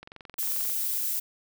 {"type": "click train", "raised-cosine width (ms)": 0.3, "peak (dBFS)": -27, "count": 16, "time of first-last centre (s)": [0.03, 0.697], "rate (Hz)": 22.5}
{"type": "noise", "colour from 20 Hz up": "violet", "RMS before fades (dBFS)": -29, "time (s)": [0.38, 1.2], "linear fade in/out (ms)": 10}
{"effects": []}